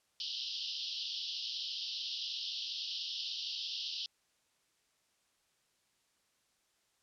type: band-pass noise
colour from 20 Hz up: pink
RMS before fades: -40 dBFS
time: 0.2-4.06 s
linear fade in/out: 0 ms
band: 2900 to 5400 Hz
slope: 96 dB/octave
effects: white hiss -75 dBFS RMS until 7.02 s + low-pass 9000 Hz 12 dB/octave